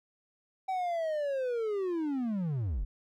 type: linear sweep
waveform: triangle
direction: down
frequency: 768 to 34.65 Hz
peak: -27 dBFS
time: 0.68-2.85 s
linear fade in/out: 10 ms
effects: MP3 96 kbps